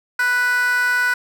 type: tone with high-pass filter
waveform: 15% pulse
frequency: 493.9 Hz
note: B4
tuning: in tune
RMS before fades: -18 dBFS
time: 0.19-1.14 s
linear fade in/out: 5 ms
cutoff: 1400 Hz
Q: 5.3
effects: none